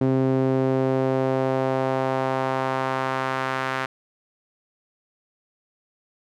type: tone with band-pass filter sweep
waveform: sawtooth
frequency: 131.9 Hz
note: C3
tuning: 14 cents sharp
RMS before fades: -23 dBFS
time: 0.01-3.86 s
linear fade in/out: 5 ms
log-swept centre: 310 to 1500 Hz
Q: 1.3
effects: none